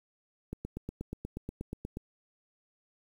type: click train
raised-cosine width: 3 ms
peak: -24 dBFS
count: 13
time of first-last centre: 0.53-1.971 s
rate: 8.33 Hz
effects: 9-bit